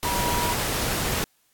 sine tone in noise, 964 Hz, B5, 42 cents flat, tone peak -26 dBFS, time 0.05-0.53 s, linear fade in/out 0 ms, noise pink, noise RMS -26 dBFS, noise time 0.03-1.24 s, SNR -3 dB, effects white hiss -65 dBFS RMS until 1.53 s + AAC 64 kbps

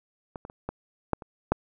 clicks, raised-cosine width 1 ms, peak -22 / -25 / -30 / -17 / -9 / -27 / -7 dBFS, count 7, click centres 0.358 / 0.451 / 0.499 / 0.69 / 1.133 / 1.222 / 1.52 s, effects none

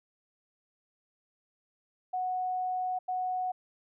sine tone bursts at uneven times, 737 Hz, F#5, 7 cents flat, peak -29 dBFS, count 2, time 2.13-2.99 / 3.08-3.52 s, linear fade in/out 10 ms, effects none

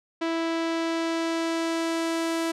sawtooth tone with low-pass filter sweep, 329.6 Hz, E4, in tune, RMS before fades -27 dBFS, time 0.21-2.52 s, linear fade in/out 10 ms, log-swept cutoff 4000 to 11000 Hz, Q 0.77, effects none

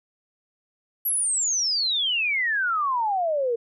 sine exponential sweep, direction down, 11840 to 453.5 Hz, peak -21 dBFS, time 1.05-3.56 s, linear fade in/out 10 ms, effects none

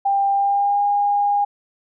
sine tone with pitch glide, 794 to 814.4 Hz, G5 to G#5, +22 to -34 cents, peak -15 dBFS, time 0.05-1.45 s, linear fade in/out 10 ms, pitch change +44 cents, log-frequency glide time 0.32-0.83 s, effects none

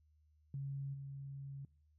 sine tone with level steps, 138.2 Hz, C#3, 5 cents flat, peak -39 / -44 dBFS, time 0.54-1.65 s, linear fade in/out 2 ms, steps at 0.93 s, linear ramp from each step 20 ms, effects noise-tail reverb RT60 0.5 s tail -23 dB re dry + added 76 Hz sine -68 dBFS peak until 1.98 s

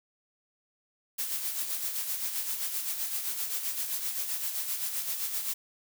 blue noise with tremolo, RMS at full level -31 dBFS, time 1.18-5.54 s, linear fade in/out 10 ms, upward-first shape sine, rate 7.7 Hz, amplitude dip 50%, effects none

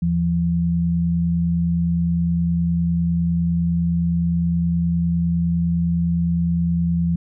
sine tone pair together, 80.23 / 170 Hz, E2 / F3, -46 / -46 cents, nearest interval octave + minor second, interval 1300 cents, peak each -25 / -17 dBFS, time 0.02-7.16 s, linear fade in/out 5 ms, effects none

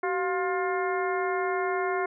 harmonic tone with a mistuned harmonic, 354.1 Hz, F4, 24 cents sharp, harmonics 1 / 2 / 3 / 4 / 5 / 6, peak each -28 / -31 / -33 / -35 / -38 / -38 dBFS, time 0.03-2.06 s, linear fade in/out 5 ms, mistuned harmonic 1, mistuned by +120 cents, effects none

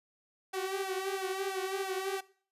sawtooth tone with flanger, 383.1 Hz, G4, 40 cents flat, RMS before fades -35 dBFS, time 0.53-2.21 s, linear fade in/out 10 ms, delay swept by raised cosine 1.4 to 6.3 ms, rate 3 Hz, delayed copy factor +0.75, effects noise-tail reverb RT60 0.5 s tail -21 dB re dry + resampled to 32000 Hz

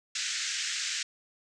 white band-pass noise, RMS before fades -33 dBFS, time 0.15-1.03 s, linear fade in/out 5 ms, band 1500 to 7400 Hz, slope 48 dB/octave, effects resampled to 22050 Hz

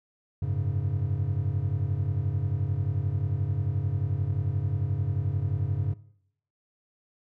triangle chord, F# suspended second, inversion none, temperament equal, 92.5 / 103.83 / 138.59 Hz, F#2 / G#2 / C#3, 0 / 0 / 0 cents, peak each -28 dBFS, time 0.42-5.94 s, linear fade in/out 5 ms, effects noise-tail reverb RT60 0.7 s tail -19 dB re dry

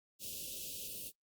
white band-stop noise, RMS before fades -44 dBFS, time 0.19-1.12 s, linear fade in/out 50 ms, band 600 to 2600 Hz, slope 96 dB/octave, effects noise-tail reverb RT60 0.1 s tail -18 dB re dry + Opus 48 kbps

